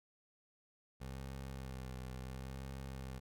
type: tone with vibrato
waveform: 20% pulse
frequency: 65.41 Hz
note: C2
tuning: in tune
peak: -39 dBFS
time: 1-3.2 s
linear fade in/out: 20 ms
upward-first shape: sine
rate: 0.72 Hz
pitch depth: 40 cents each way
effects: none